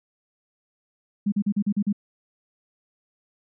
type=tone bursts; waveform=sine; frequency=203.8 Hz; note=G#3; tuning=32 cents flat; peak=-19 dBFS; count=7; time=1.26-1.928 s; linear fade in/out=10 ms; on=62 ms; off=39 ms; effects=none